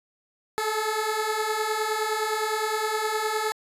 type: beating tone pair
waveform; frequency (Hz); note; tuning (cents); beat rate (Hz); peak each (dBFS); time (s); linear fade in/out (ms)
15% pulse; 426.2 / 435.9; G#4 / A4; +45 / -16; 9.7; -23 / -20; 0.58-3.52; 0
effects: resampled to 32000 Hz